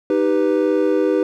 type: chord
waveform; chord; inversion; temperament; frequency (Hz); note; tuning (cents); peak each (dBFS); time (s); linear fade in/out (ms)
triangle; Eb augmented; none; equal; 311.1 / 392 / 493.9; Eb4 / G4 / B4; 0 / 0 / 0; -17; 0.1-1.23; 2
effects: none